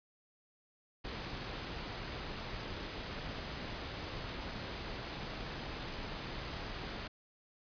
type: noise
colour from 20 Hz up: pink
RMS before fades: -42 dBFS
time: 1.04-7.08 s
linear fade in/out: 10 ms
effects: resampled to 11025 Hz